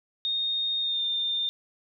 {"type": "tone with pitch glide", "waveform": "sine", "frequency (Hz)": [3693, 3613], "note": ["A#7", "A7"], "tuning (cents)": [-17, 45], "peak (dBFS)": -25, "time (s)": [0.25, 1.49], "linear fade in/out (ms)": 0, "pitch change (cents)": -38, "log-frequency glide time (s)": [0.8, 1.03], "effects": []}